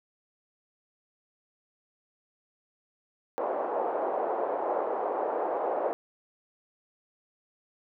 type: band-pass noise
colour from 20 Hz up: white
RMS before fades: -30 dBFS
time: 3.38-5.93 s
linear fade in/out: 0 ms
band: 410 to 800 Hz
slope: 24 dB/octave
effects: none